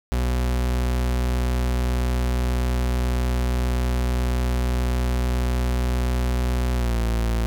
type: tone with pitch glide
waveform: 40% pulse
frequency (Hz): 61.74 to 57.27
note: B1 to A#1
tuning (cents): 0 to -30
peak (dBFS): -19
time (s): 0.12-7.46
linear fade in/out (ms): 0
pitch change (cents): -130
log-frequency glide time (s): 6.75-6.99
effects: none